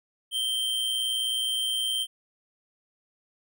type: tone with amplitude modulation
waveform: square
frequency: 3136 Hz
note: G7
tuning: in tune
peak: -24 dBFS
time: 0.31-2.07 s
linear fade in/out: 50 ms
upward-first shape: sine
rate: 119 Hz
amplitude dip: 45%
effects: none